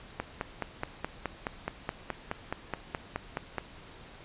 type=click train; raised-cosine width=0.5 ms; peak=-16 dBFS; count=17; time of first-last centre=0.2-3.583 s; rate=4.73 Hz; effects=pink hiss -50 dBFS RMS until 4.24 s + resampled to 8000 Hz